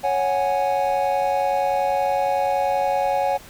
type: chord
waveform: triangle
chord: C# suspended fourth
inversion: none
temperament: equal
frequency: 554.4 / 740 / 830.6 Hz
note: C#5 / F#5 / G#5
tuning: 0 / 0 / 0 cents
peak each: -21 dBFS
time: 0.03-3.38 s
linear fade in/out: 20 ms
effects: pink hiss -44 dBFS RMS until 3.49 s